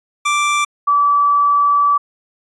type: tone pair in turn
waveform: 25% pulse / sine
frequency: 1174.7 / 1153.2 Hz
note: D6 / D6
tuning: 0 / -32 cents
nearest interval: unison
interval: 32 cents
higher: first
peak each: -10 dBFS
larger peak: neither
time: 0.25-0.65 / 0.87-1.98 s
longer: second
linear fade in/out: 10 ms
effects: resampled to 24000 Hz